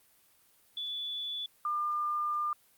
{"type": "tone pair in turn", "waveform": "sine", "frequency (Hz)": [3452, 1201.2], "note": ["A7", "D6"], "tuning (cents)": [-34, 39], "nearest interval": "octave + tritone", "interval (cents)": 1827, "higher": "first", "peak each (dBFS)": [-34, -29], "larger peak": "second", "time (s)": [[0.77, 1.46], [1.65, 2.53]], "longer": "second", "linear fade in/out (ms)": 2, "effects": ["white hiss -65 dBFS RMS until 2.77 s", "Opus 32 kbps"]}